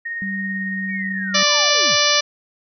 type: tone with tremolo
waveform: sine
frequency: 1857 Hz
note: A#6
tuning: 7 cents flat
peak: -23 dBFS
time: 0.05-1.43 s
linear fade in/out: 10 ms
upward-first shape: sine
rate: 18 Hz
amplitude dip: 25%
type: tone with pitch glide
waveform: sine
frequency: 195.5 to 192.92 Hz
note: G3 to G3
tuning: -4 to -27 cents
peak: -25 dBFS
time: 0.22-1.43 s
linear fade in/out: 0 ms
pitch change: -23 cents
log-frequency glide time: 0.35-0.68 s
type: linear sweep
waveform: sine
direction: down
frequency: 2346 to 43.65 Hz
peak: -30 dBFS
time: 0.88-1.98 s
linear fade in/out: 50 ms
type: harmonic tone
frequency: 587.3 Hz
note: D5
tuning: in tune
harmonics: 1 / 2 / 3 / 4 / 5 / 6 / 7 / 8 / 9 / 10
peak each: -23 / -23 / -23 / -23 / -23 / -23 / -23 / -23 / -23 / -23 dBFS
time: 1.34-2.21 s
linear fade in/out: 10 ms
effects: none